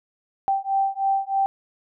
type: beating tone pair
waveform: sine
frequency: 780 / 783.2 Hz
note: G5 / G5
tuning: -9 / -2 cents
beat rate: 3.2 Hz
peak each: -23 dBFS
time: 0.48-1.46 s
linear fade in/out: 0 ms
effects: none